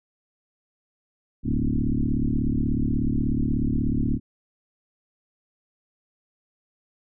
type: tone with frequency modulation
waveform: sine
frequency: 123.47 Hz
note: B2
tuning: in tune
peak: -20 dBFS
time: 1.43-4.2 s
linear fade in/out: 50 ms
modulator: 36.5 Hz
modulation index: 4.6
effects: none